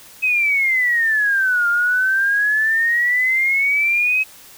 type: exponential two-way sweep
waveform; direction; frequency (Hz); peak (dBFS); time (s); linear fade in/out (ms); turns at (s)
sine; down then up; 2562 to 1396.9 to 2562; -14; 0.22-4.24; 20; 1.68
effects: white hiss -43 dBFS RMS until 4.57 s